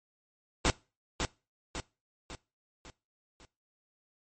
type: noise with echo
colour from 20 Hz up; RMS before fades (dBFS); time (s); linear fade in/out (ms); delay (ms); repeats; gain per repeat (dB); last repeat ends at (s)
pink; -25; 0.65-0.7; 0; 550; 5; -6; 3.45
effects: noise-tail reverb RT60 0.3 s tail -22 dB re dry + MP3 32 kbps